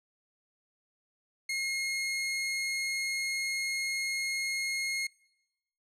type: tone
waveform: sawtooth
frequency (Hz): 2151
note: C7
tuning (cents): +47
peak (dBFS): -27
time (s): 1.49-5.07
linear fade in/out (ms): 5
effects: noise-tail reverb RT60 0.9 s tail -23 dB re dry + low-pass 10000 Hz 12 dB/octave